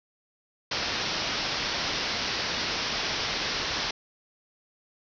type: low-pass noise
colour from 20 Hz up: white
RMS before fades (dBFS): -30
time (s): 0.71-3.91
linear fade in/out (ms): 5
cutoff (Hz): 5700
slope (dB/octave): 96
effects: none